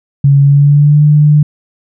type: tone with pitch glide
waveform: sine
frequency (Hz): 140 to 149.18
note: C#3 to D3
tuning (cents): +18 to +27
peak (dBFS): -3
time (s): 0.24-1.43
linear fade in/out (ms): 5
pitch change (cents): +109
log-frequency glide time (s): 0.41-1.02
effects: none